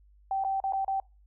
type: tone with dropouts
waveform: sine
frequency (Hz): 776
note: G5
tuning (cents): -18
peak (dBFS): -26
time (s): 0.31-1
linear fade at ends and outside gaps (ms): 2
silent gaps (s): 0.439-0.447 / 0.602-0.639 / 0.724-0.733 / 0.847-0.879
effects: noise-tail reverb RT60 0.3 s tail -26 dB re dry + added 50 Hz sine -56 dBFS peak until 1.26 s